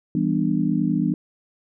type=chord; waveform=sine; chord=E minor seventh; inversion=none; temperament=just; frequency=164.81 / 197.78 / 247.2 / 296.7 Hz; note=E3 / G3 / B3 / D4; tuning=0 / +16 / +2 / +18 cents; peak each=-24 dBFS; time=0.15-1.14 s; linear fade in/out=2 ms; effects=none